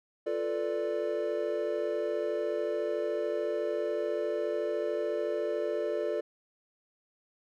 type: chord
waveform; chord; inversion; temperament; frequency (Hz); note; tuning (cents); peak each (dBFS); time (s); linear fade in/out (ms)
triangle; B half-diminished seventh; second; equal; 349.2 / 440 / 493.9 / 587.3; F4 / A4 / B4 / D5; 0 / 0 / 0 / 0; -34 / -31 / -37 / -31; 0.26-6.21; 10
effects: none